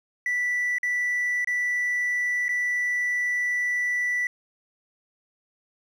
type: tone with dropouts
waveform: triangle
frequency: 1968 Hz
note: B6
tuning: 7 cents flat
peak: -20 dBFS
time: 0.26-4.27 s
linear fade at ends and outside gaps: 2 ms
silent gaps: 0.784-0.831 / 1.446-1.473 / 2.483-2.491 s
effects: tanh soft clip ceiling -18 dBFS